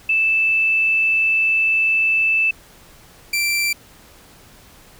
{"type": "tone pair in turn", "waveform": ["sine", "sawtooth"], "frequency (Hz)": [2637, 2349], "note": ["E7", "D7"], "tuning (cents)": [0, 0], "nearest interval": "major second", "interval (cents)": 200, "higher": "first", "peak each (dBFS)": -14, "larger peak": "neither", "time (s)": [[0.09, 2.51], [3.33, 3.73]], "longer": "first", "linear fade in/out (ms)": 5, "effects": ["pink hiss -47 dBFS RMS until 4.99 s"]}